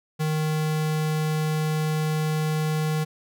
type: tone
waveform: square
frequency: 155.1 Hz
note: D#3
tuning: 5 cents flat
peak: -23 dBFS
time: 0.19-3.05 s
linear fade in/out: 20 ms
effects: none